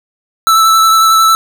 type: tone with vibrato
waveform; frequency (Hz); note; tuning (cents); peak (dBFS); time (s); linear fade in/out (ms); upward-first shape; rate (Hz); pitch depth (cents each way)
square; 1318.5; E6; 0; -6; 0.47-1.35; 0; sine; 11; 14
effects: none